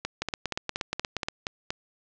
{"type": "two click trains", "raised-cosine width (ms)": 0.2, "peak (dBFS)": [-11, -12], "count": [10, 8], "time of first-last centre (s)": [[0.22, 1.285], [0.05, 1.705]], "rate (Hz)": [8.45, 4.23], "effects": ["low-pass 7000 Hz 12 dB/octave"]}